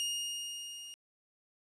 sawtooth tone with level ramp, 2850 Hz, F7, 34 cents sharp, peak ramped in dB -28 to -42 dBFS, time 0-0.94 s, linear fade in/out 0 ms, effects resampled to 24000 Hz + 11-bit

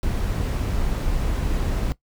brown noise, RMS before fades -23 dBFS, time 0.03-1.92 s, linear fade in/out 0 ms, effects noise-tail reverb RT60 0.1 s tail -18 dB re dry

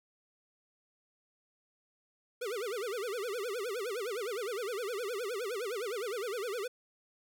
square tone with vibrato, 440 Hz, A4, in tune, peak -35 dBFS, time 2.41-6.68 s, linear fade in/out 10 ms, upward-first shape sine, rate 9.7 Hz, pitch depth 240 cents each way, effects none

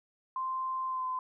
sine tone with pitch glide, 1043 to 1025.7 Hz, C6 to C6, -6 to -35 cents, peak -31 dBFS, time 0.36-1.19 s, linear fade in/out 2 ms, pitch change -29 cents, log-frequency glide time 0.87-1.06 s, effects none

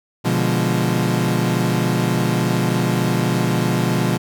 30% pulse chord, B diminished seventh, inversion none, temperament equal, 123.47 / 146.83 / 174.61 / 207.7 Hz, B2 / D3 / F3 / Ab3, 0 / 0 / 0 / 0 cents, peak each -18 / -22 / -18 / -22 dBFS, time 0.24-4.18 s, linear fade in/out 20 ms, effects none

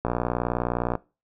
click train, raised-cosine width 1 ms, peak -10 dBFS, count 55, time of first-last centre 0.05-0.953 s, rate 59.8 Hz, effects noise-tail reverb RT60 0.3 s tail -22 dB re dry

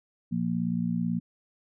harmonic tone, 58.27 Hz, A#1, in tune, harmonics 2 / 3 / 4, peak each -37 / -28 / -29 dBFS, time 0.31-1.2 s, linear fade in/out 20 ms, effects none

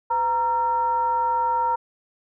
sine tone with frequency modulation, 932.3 Hz, A#5, in tune, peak -19 dBFS, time 0.1-1.76 s, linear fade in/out 10 ms, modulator 428 Hz, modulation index 0.45, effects none

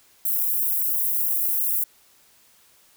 white high-pass noise, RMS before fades -23 dBFS, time 0.25-1.84 s, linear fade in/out 5 ms, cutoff 12000 Hz, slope 24 dB/octave, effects white hiss -57 dBFS RMS until 2.96 s

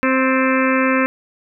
harmonic tone with a mistuned harmonic, 262.2 Hz, C4, 4 cents sharp, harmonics 1 / 2 / 4 / 5 / 6 / 7 / 8 / 9 / 10, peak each -17 / -20 / -23 / -24 / -25 / -25 / -26 / -27 / -27 dBFS, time 0.03-1.06 s, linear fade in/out 0 ms, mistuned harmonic 7, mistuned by -41 cents, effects none

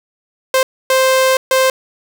sawtooth tone bursts at uneven times, 523.3 Hz, C5, in tune, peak -6 dBFS, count 3, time 0.54-0.63 / 0.9-1.37 / 1.51-1.7 s, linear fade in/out 2 ms, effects none

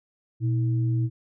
sine tone pair together, 120 / 320.4 Hz, B2 / E4, -49 / -49 cents, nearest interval octave + perfect fourth, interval 1700 cents, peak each -21 / -33 dBFS, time 0.4-1.1 s, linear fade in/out 50 ms, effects none

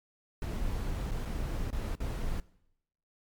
brown noise with dropouts, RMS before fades -33 dBFS, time 0.42-2.4 s, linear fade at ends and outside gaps 1 ms, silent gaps 1.111-1.116 / 1.252-1.256 / 1.704-1.728 / 1.953-2.003 s, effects noise-tail reverb RT60 0.8 s tail -21 dB re dry + MP3 96 kbps

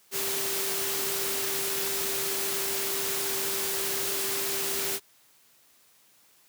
sine tone in noise, 392 Hz, G4, in tune, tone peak -36 dBFS, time 0.11-5 s, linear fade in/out 50 ms, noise white, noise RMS -30 dBFS, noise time 0.11-5 s, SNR -9 dB, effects white hiss -61 dBFS RMS until 6.48 s + high-pass 100 Hz 12 dB/octave

